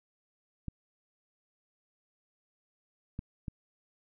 clicks, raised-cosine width 5 ms, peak -24 dBFS, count 3, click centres 0.683 / 3.191 / 3.482 s, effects none

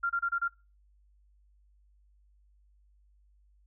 sine tone bursts, 1387 Hz, F6, 12 cents flat, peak -26 dBFS, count 5, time 0.03-0.482 s, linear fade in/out 10 ms, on 68 ms, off 28 ms, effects noise-tail reverb RT60 0.3 s tail -23 dB re dry + added 50 Hz sine -61 dBFS peak until 3.66 s

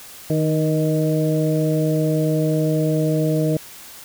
harmonic tone with a mistuned harmonic, 155.56 Hz, D#3, in tune, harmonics 1 / 2 / 3 / 4, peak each -19 / -22 / -24 / -25 dBFS, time 0.3-3.57 s, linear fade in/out 2 ms, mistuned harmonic 3, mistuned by +26 cents, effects white hiss -40 dBFS RMS until 4.04 s

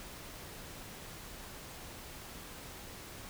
silence, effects pink hiss -48 dBFS RMS until 3.29 s

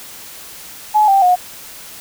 sine tone with pitch steps, 850 / 784 / 723.1 Hz, G#5 / G5 / F#5, +40 / 0 / -40 cents, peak -8 dBFS, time 0.94-1.36 s, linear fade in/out 20 ms, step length 140 ms, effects white hiss -35 dBFS RMS until 2 s

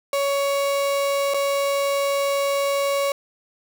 35% pulse tone with dropouts, 559 Hz, C#5, 14 cents sharp, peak -18 dBFS, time 0.13-3.12 s, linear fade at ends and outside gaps 2 ms, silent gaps 1.338-1.343 s, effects none

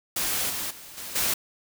white noise with level steps, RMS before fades -27 / -31 / -44 / -37 / -25 dBFS, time 0.16-1.34 s, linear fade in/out 5 ms, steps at 0.49 / 0.7 / 0.97 / 1.15 s, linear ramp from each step 10 ms, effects none

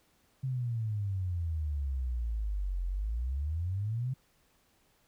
sine exponential two-way sweep, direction down then up, 134 to 43.65 to 134 Hz, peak -30 dBFS, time 0.43-4.14 s, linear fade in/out 10 ms, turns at 2.84 s, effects pink hiss -69 dBFS RMS until 5.07 s

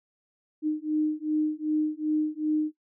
sine beating tone pair, 305.4 / 308 Hz, D#4 / D#4, -32 / -17 cents, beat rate 2.6 Hz, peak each -27 dBFS, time 0.62-2.72 s, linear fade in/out 50 ms, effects noise-tail reverb RT60 0.1 s tail -19 dB re dry

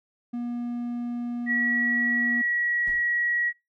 triangle tone, 240 Hz, B3, 49 cents flat, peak -26 dBFS, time 0.33-2.42 s, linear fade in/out 10 ms
sine tone with pitch glide, 1926 to 1914.9 Hz, B6 to A#6, -44 to +46 cents, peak -22 dBFS, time 1.46-3.53 s, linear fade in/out 50 ms, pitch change -10 cents, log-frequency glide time 2.15-3.01 s
brown noise with exponential decay, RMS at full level -37 dBFS, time 2.87-3.14 s, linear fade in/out 1 ms, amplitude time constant 57 ms
effects noise-tail reverb RT60 0.2 s tail -24 dB re dry

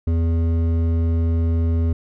triangle tone with hard clipping, 82.9 Hz, E2, 10 cents sharp, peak -18 dBFS, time 0.07-1.93 s, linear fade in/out 5 ms, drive 14 dB, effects none

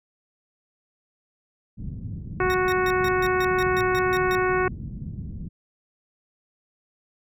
white low-pass noise, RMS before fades -34 dBFS, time 1.77-5.49 s, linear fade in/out 20 ms, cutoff 190 Hz, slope 24 dB/octave
harmonic tone, 368.6 Hz, F#4, 7 cents flat, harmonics 1 / 2 / 3 / 4 / 5 / 6 / 7, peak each -22 / -30 / -27 / -28 / -32 / -34 / -39 dBFS, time 2.4-4.68 s, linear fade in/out 2 ms
20% pulse tone bursts, 1864.7 Hz, A#6, in tune, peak -26 dBFS, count 11, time 2.5-4.351 s, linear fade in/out 0 ms, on 41 ms, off 140 ms
effects none

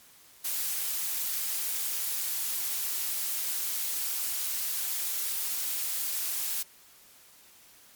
blue noise, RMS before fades -31 dBFS, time 0.44-6.63 s, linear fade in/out 10 ms, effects white hiss -56 dBFS RMS until 7.95 s + MP3 96 kbps

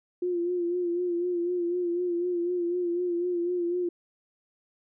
sine tone with vibrato, 351.1 Hz, F4, 9 cents sharp, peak -25 dBFS, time 0.22-3.89 s, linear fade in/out 5 ms, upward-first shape sine, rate 4 Hz, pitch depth 45 cents each way, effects none

